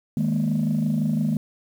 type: chord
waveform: sine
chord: D# suspended fourth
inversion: none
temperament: just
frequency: 155.56 / 207.4 / 233.3 Hz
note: D#3 / G#3 / A#3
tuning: 0 / -2 / +2 cents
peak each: -23 dBFS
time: 0.17-1.37 s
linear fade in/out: 2 ms
effects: tanh soft clip ceiling -15 dBFS + 8-bit